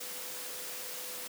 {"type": "tone in noise", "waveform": "sine", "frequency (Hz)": 500, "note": "B4", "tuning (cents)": 21, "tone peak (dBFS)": -52, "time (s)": [0, 1.28], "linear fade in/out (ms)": 10, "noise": "white", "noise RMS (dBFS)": -41, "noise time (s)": [0, 1.28], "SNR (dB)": -14, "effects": ["high-pass 200 Hz 12 dB/octave"]}